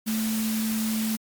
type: tone in noise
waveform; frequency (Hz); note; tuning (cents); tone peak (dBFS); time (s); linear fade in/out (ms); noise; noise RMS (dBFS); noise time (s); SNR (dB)
sine; 220; A3; 0; -24; 0.06-1.17; 20; white; -33; 0.06-1.17; +6
effects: MP3 96 kbps